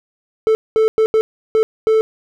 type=tone bursts at uneven times; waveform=triangle; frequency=440 Hz; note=A4; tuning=in tune; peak=-8 dBFS; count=6; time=0.47-0.55 / 0.76-0.88 / 0.98-1.06 / 1.14-1.21 / 1.55-1.63 / 1.87-2.01 s; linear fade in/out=0 ms; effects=none